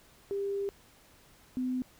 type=tone pair in turn; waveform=sine; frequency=398.2 / 254.1 Hz; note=G4 / B3; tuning=+27 / +49 cents; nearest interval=minor sixth; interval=778 cents; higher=first; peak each=-30 / -29 dBFS; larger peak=second; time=0.31-0.69 / 1.57-1.82 s; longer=first; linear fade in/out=0 ms; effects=pink hiss -60 dBFS RMS until 1.99 s